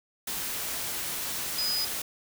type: tone in noise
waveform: sine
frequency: 4978 Hz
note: D#8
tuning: in tune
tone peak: -27 dBFS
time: 1.58-1.85 s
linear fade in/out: 5 ms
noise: white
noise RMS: -33 dBFS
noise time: 0.27-2.02 s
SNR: +3 dB
effects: none